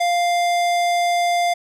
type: tone with hard clipping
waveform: sine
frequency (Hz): 698.5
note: F5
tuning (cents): 0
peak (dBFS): -18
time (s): 0-1.54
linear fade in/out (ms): 10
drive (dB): 18
effects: none